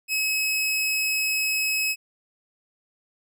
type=tone; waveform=sawtooth; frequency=2564 Hz; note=E7; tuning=49 cents flat; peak=-19 dBFS; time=0.08-1.96 s; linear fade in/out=50 ms; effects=none